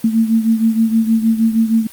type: beating tone pair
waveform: sine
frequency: 223.2 / 229.6 Hz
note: A3 / A#3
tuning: +25 / -26 cents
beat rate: 6.4 Hz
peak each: -12 / -17 dBFS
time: 0.04-1.87 s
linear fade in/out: 5 ms
effects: white hiss -39 dBFS RMS until 1.92 s + Opus 32 kbps